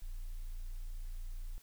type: tone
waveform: sine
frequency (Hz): 29.14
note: A#0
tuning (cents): 0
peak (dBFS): -36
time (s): 0.02-1.58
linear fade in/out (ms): 0
effects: tanh soft clip ceiling -38 dBFS + white hiss -64 dBFS RMS until 1.62 s